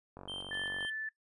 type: click train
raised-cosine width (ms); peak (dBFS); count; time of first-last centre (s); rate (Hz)
1; -32; 33; 0.17-0.849; 47.1
type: tone with tremolo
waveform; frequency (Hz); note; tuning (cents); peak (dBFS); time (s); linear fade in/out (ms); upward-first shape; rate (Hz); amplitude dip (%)
triangle; 3136; G7; 0; -37; 0.28-0.9; 5; square; 3.8; 45
type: tone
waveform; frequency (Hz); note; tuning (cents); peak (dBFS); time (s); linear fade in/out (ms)
sine; 1753; A6; -7; -36; 0.51-1.09; 5
effects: noise-tail reverb RT60 0.1 s tail -18 dB re dry + resampled to 24000 Hz